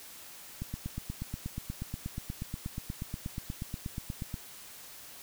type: click train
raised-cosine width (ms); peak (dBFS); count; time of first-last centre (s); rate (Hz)
5; -23; 32; 0.62-4.341; 8.33
effects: white hiss -49 dBFS RMS until 5.22 s